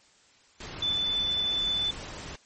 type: tone in noise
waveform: sine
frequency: 3503 Hz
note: A7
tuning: 8 cents flat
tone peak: -25 dBFS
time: 0.82-1.91 s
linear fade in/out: 5 ms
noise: pink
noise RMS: -40 dBFS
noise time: 0.6-2.36 s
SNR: +12 dB
effects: white hiss -60 dBFS RMS until 2.45 s + MP3 32 kbps